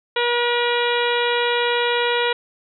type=harmonic tone; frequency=479.8 Hz; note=A#4; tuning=50 cents sharp; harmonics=1 / 2 / 3 / 4 / 5 / 6 / 7 / 8; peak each=-21 / -24 / -26 / -27 / -28 / -29 / -29 / -30 dBFS; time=0.16-2.33 s; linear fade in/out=5 ms; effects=none